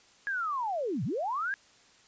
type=linear two-way sweep; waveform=sine; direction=down then up; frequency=1673 to 103.83 to 1673 Hz; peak=-29 dBFS; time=0.27-1.54 s; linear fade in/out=0 ms; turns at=1.04 s; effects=white hiss -60 dBFS RMS until 2.07 s + resampled to 16000 Hz